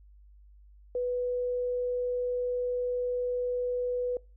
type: tone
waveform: sine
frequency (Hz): 493.9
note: B4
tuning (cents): 0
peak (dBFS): -27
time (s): 0.95-4.17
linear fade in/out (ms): 2
effects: noise-tail reverb RT60 0.3 s tail -24 dB re dry + added 50 Hz sine -52 dBFS peak until 4.36 s